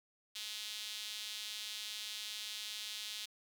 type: tone with high-pass filter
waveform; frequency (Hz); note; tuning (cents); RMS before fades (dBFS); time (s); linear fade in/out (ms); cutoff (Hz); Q
sawtooth; 212.5; G#3; +40; -44; 0.35-3.26; 10; 3500; 2.4
effects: none